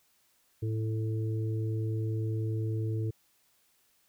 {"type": "harmonic tone", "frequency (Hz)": 110, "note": "A2", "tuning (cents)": 0, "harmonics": [1, 3, 4], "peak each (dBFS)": [-29, -39, -41], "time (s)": [0.62, 3.11], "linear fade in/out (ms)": 10, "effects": ["white hiss -69 dBFS RMS until 4.08 s"]}